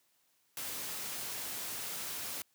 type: noise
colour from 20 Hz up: white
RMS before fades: -40 dBFS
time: 0.57-2.42 s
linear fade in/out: 2 ms
effects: white hiss -73 dBFS RMS until 2.54 s + high-pass 80 Hz 12 dB/octave